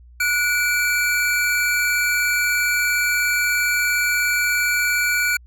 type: tone pair together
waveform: square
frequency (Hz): 1459 / 2322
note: F#6 / D7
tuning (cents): -25 / -20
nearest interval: minor sixth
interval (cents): 805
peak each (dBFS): -21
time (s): 0.2-5.37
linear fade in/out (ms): 5
effects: added 60 Hz sine -43 dBFS peak until 5.46 s